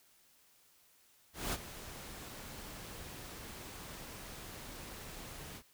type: noise with ADSR envelope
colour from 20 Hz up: pink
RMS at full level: -35 dBFS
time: 1.33-5.63 s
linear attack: 200 ms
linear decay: 37 ms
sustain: -13 dB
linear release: 66 ms
effects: white hiss -67 dBFS RMS until 5.73 s